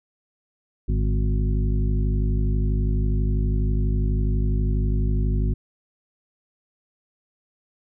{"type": "harmonic tone with a mistuned harmonic", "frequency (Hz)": 52.2, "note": "G#1", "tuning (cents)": 10, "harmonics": [1, 2, 3, 4, 5, 7], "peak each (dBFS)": [-20, -26, -30, -32, -34, -37], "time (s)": [0.88, 5.54], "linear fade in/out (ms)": 10, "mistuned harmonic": 3, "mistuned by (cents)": -67, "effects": []}